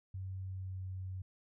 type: tone with pitch glide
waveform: sine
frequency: 94.6 to 93.57 Hz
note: F#2 to F#2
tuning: +39 to +20 cents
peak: -39 dBFS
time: 0.14-1.22 s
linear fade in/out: 5 ms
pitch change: -19 cents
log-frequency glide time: 0.4-0.84 s
effects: none